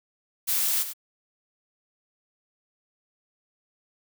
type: noise with echo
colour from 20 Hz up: blue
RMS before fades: -25 dBFS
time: 0.47-0.84 s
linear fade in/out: 20 ms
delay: 96 ms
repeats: 1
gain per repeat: -10 dB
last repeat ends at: 0.936 s
effects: none